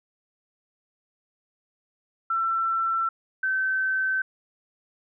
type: tone pair in turn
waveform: sine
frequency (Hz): 1343 / 1537.9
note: E6 / G6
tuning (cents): +32 / -34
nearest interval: major second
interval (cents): 234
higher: second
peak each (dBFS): -22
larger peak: neither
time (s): 2.3-3.09 / 3.43-4.22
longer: neither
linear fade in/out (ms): 5
effects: none